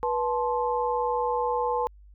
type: tone cluster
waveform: sine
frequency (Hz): 487.9 / 870 / 1049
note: B4 / A5 / C6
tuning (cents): -21 / -20 / +4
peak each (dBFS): -27 / -27 / -31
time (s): 0.03-1.87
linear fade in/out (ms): 0
effects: added 50 Hz sine -48 dBFS peak until 2.14 s